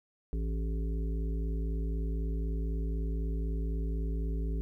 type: harmonic tone with a mistuned harmonic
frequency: 55 Hz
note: A1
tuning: in tune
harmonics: 1 / 3 / 5 / 7 / 8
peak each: -30 / -40 / -44 / -47 / -48 dBFS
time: 0.33-4.61 s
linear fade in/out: 0 ms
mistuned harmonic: 8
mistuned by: -44 cents
effects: 12-bit